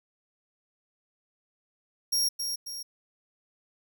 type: tone with echo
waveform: sawtooth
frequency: 5588 Hz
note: F8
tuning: in tune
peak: -21 dBFS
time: 2.12-2.29 s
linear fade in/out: 10 ms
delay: 270 ms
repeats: 2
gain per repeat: -6 dB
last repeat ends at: 2.83 s
effects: none